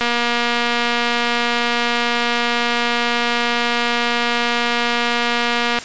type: click train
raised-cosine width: 0.3 ms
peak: -3 dBFS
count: 1376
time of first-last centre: 0.01-5.787 s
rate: 238 Hz
effects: white hiss -32 dBFS RMS until 5.84 s + resampled to 16000 Hz